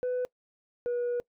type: tone pair in turn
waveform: sine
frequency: 499.3 / 484 Hz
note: B4 / B4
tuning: +19 / -35 cents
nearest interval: minor second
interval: 54 cents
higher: first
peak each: -25 dBFS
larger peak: neither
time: 0.03-0.25 / 0.86-1.2 s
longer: second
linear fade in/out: 0 ms
effects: noise-tail reverb RT60 0.1 s tail -24 dB re dry + tanh soft clip ceiling -26 dBFS